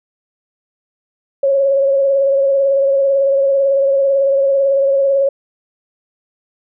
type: tone with vibrato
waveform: sine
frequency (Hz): 549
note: C#5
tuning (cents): -17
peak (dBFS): -10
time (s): 1.43-5.29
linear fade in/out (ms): 5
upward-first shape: triangle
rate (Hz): 18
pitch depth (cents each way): 38
effects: none